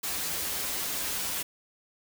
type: noise with comb filter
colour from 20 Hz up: white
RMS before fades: -32 dBFS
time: 0.03-1.43 s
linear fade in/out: 10 ms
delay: 8.4 ms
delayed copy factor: -0.6
effects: none